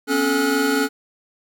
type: tone cluster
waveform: square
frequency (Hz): 252.8 / 276.9 / 432.7 / 1447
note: B3 / C#4 / A4 / F#6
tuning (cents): +41 / -2 / -29 / -39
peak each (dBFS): -28 / -21 / -23 / -25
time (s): 0.07-0.89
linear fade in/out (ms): 50
effects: none